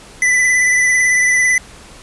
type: tone with vibrato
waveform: square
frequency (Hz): 1997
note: B6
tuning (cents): +19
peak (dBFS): -11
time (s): 0.22-1.58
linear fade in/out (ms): 2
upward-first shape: triangle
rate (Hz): 18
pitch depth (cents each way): 30
effects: pink hiss -39 dBFS RMS until 2.02 s + resampled to 24000 Hz